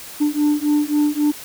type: beating tone pair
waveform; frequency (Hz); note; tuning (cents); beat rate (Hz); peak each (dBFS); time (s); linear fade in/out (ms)
sine; 294.5 / 298.2; D4 / D4; +5 / +27; 3.7; -16; 0.2-1.32; 20
effects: tanh soft clip ceiling -12 dBFS + white hiss -36 dBFS RMS until 1.44 s